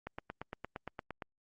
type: click train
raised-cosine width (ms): 0.5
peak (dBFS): -25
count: 11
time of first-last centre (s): 0.07-1.222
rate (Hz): 8.68
effects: Opus 48 kbps